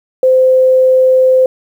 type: tone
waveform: sine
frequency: 517 Hz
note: C5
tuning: 21 cents flat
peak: -5 dBFS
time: 0.23-1.46 s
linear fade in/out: 2 ms
effects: 7-bit